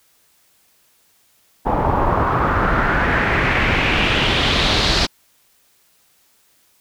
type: noise with low-pass filter sweep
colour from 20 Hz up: pink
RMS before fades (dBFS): -17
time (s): 1.65-5.07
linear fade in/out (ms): 20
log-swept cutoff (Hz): 830 to 4600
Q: 2.9
effects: white hiss -58 dBFS RMS until 6.8 s